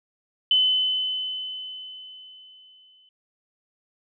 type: tone with exponential decay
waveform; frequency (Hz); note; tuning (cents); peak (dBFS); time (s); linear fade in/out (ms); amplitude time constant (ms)
sine; 3029; F#7; +40; -15; 0.51-3.09; 2; 560
effects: none